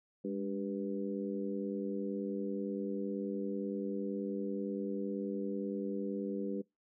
harmonic tone with a mistuned harmonic, 98 Hz, G2, in tune, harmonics 2 / 3 / 4 / 5, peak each -38 / -40 / -41 / -42 dBFS, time 0.24-6.62 s, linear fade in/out 10 ms, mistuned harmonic 2, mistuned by +65 cents, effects noise-tail reverb RT60 0.2 s tail -24 dB re dry

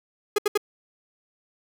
45% pulse tone bursts, 415.3 Hz, G#4, in tune, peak -18 dBFS, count 3, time 0.36-0.576 s, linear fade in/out 5 ms, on 24 ms, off 72 ms, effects none

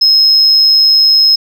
sine tone, 5150 Hz, E8, 41 cents flat, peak -3 dBFS, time 0.01-1.36 s, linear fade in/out 10 ms, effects tanh soft clip ceiling -2 dBFS

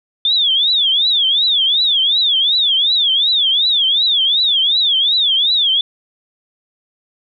sine tone with vibrato, 3500 Hz, A7, 10 cents flat, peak -11 dBFS, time 0.25-5.81 s, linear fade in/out 2 ms, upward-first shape triangle, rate 2.7 Hz, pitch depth 240 cents each way, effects none

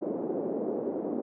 white band-pass noise, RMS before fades -32 dBFS, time 0.01-1.22 s, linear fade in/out 20 ms, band 230 to 490 Hz, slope 24 dB/octave, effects none

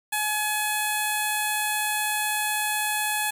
5% pulse tone with notch filter, 848 Hz, G#5, 36 cents sharp, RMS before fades -26 dBFS, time 0.12-3.31 s, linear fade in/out 10 ms, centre 5400 Hz, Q 0.6, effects 8-bit

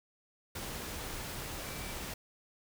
sine tone in noise, 2322 Hz, D7, 20 cents flat, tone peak -50 dBFS, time 1.66-1.93 s, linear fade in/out 5 ms, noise pink, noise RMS -41 dBFS, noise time 0.55-2.14 s, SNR -12 dB, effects none

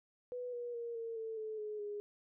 sine tone with pitch steps, 493.9 / 481.5 / 469.4 / 457.6 / 446.2 / 435 / 424 / 413.4 Hz, B4 / B4 / A#4 / A#4 / A4 / A4 / G#4 / G#4, 0 / -44 / +12 / -32 / +24 / -20 / +36 / -8 cents, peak -39 dBFS, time 0.32-2 s, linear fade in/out 0 ms, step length 210 ms, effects none

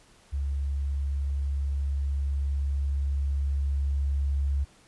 sine tone with level ramp, 69.7 Hz, C#2, 10 cents sharp, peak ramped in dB -26 to -23 dBFS, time 0.32-4.65 s, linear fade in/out 20 ms, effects pink hiss -58 dBFS RMS until 4.87 s + resampled to 24000 Hz

